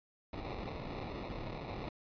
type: noise with sample-and-hold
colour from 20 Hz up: pink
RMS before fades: -42 dBFS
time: 0.33-1.89 s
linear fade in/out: 2 ms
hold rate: 1575 Hz
effects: resampled to 11025 Hz